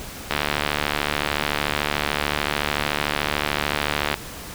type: click train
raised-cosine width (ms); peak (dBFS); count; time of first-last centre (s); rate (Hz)
0.3; -4; 283; 0.31-4.142; 73.6
effects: pink hiss -36 dBFS RMS until 4.54 s